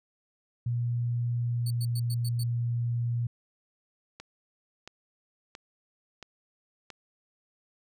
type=tone with pitch glide; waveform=sine; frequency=119.7 to 118.87 Hz; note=A#2 to A#2; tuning=+46 to +34 cents; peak=-26 dBFS; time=0.66-3.27 s; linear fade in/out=5 ms; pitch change=-12 cents; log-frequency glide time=1.34-1.94 s
type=tone bursts; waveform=20% pulse; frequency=4469 Hz; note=C#8; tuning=13 cents sharp; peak=-32 dBFS; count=6; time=1.66-2.436 s; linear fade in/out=5 ms; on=46 ms; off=100 ms
type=click train; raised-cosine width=0.2 ms; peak=-25 dBFS; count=5; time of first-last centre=4.2-6.903 s; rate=1.48 Hz
effects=none